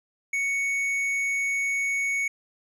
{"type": "tone with tanh clipping", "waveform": "sine", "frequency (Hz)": 2223, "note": "C#7", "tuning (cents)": 4, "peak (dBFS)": -25, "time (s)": [0.33, 2.28], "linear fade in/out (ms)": 5, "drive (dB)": 8, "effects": []}